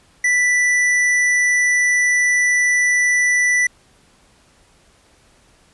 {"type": "tone with hard clipping", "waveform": "sine", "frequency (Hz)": 1975.5, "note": "B6", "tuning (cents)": 0, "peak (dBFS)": -15, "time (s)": [0.24, 3.67], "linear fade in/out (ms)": 5, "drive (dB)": 11, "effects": ["pink hiss -54 dBFS RMS until 5.73 s", "resampled to 24000 Hz"]}